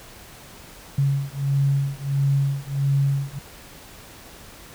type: beating tone pair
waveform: sine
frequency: 138.1 / 139.6 Hz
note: C#3 / C#3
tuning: -6 / +13 cents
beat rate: 1.5 Hz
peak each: -22 dBFS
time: 0.98-3.39 s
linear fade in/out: 5 ms
effects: pink hiss -44 dBFS RMS until 4.74 s